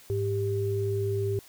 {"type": "tone pair together", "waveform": "sine", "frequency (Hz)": [104.6, 394.9], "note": ["G#2", "G4"], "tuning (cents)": [13, 13], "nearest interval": "octave + major seventh", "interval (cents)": 2300, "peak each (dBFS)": [-28, -28], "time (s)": [0.1, 1.39], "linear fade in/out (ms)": 0, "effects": ["white hiss -53 dBFS RMS until 1.48 s"]}